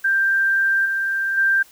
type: tone with level steps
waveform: sine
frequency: 1579 Hz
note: G6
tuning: 12 cents sharp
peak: -15 / -19 / -14 dBFS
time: 0.04-1.63 s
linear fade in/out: 10 ms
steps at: 0.85 / 1.37 s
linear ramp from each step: 10 ms
effects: white hiss -50 dBFS RMS until 1.71 s